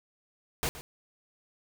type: noise with echo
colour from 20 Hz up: pink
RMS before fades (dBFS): -30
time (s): 0.63-0.69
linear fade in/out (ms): 0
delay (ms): 120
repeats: 1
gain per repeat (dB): -14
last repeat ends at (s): 0.81
effects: none